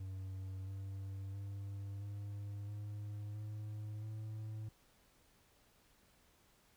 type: tone with pitch steps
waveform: triangle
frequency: 95.1 / 97.21 / 99.37 / 101.57 / 103.83 / 106.13 / 108.49 Hz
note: F#2 / G2 / G2 / G#2 / G#2 / G#2 / A2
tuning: +48 / -14 / +24 / -38 / 0 / +38 / -24 cents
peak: -40 dBFS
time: 0-4.69 s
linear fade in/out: 5 ms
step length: 670 ms
effects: pink hiss -70 dBFS RMS until 6.76 s